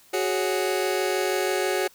sawtooth chord, F# suspended second, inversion none, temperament just, 370 / 416.2 / 555 Hz, F#4 / G#4 / C#5, 0 / +4 / +2 cents, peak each -21 / -24 / -25 dBFS, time 0.13-1.88 s, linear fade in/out 10 ms, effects white hiss -55 dBFS RMS until 1.94 s

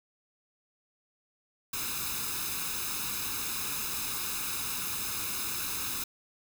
white noise with comb filter, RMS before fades -34 dBFS, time 1.73-6.04 s, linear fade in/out 5 ms, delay 0.78 ms, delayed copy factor +0.7, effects none

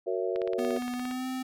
sine chord, F# dominant seventh, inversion none, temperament just, 370 / 462.5 / 555 / 666 Hz, F#4 / A#4 / C#5 / E5, 0 / -14 / +2 / +18 cents, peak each -31 / -32 / -35 / -35 dBFS, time 0.06-0.79 s, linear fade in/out 20 ms
click train, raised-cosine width 0.3 ms, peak -25 dBFS, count 14, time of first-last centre 0.36-1.111 s, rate 17.3 Hz
square tone with pitch glide, 246.6 to 258.3 Hz, B3 to C4, -2 to -22 cents, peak -32 dBFS, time 0.58-1.43 s, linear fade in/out 10 ms, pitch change +80 cents, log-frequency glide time 0.94-1.27 s
effects none

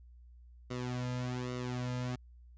sawtooth tone with flanger, 124.7 Hz, B2, 17 cents sharp, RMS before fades -37 dBFS, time 0.7-2.16 s, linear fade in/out 10 ms, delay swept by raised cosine 1.2 to 2.7 ms, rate 1.2 Hz, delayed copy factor -0.8, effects added 60 Hz sine -53 dBFS peak until 2.57 s + resampled to 16000 Hz

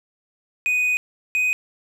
triangle tone pair in turn, 2489 / 2500 Hz, D#7 / D#7, 0 / +8 cents, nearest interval unison, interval 8 cents, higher second, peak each -16 dBFS, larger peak neither, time 0.66-0.97 / 1.35-1.53 s, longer first, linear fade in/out 0 ms, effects none

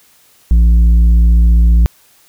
sine tone with tanh clipping, 57.2 Hz, A#1, 32 cents flat, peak -6 dBFS, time 0.51-1.86 s, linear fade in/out 0 ms, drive 6 dB, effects white hiss -49 dBFS RMS until 2.28 s

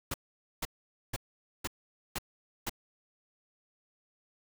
pink noise bursts, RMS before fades -34 dBFS, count 6, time 0.11-2.696 s, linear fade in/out 5 ms, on 31 ms, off 480 ms, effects none

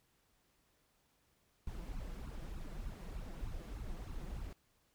brown noise with flanger, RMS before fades -44 dBFS, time 1.67-4.53 s, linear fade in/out 2 ms, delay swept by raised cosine 0.74 to 6.04 ms, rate 3.3 Hz, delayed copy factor +1, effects pink hiss -75 dBFS RMS until 4.94 s

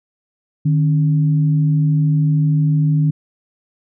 sine tone pair together, 152.19 / 272.2 Hz, D#3 / C#4, -38 / -31 cents, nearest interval minor seventh, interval 1007 cents, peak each -12 / -24 dBFS, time 0.65-3.11 s, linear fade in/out 10 ms, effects none

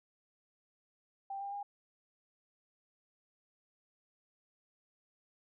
sine tone with pitch steps, 787 / 798.4 / 810.1 Hz, G5 / G5 / G#5, +7 / +32 / -43 cents, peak -38 dBFS, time 1.3-1.63 s, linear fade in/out 5 ms, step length 110 ms, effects none

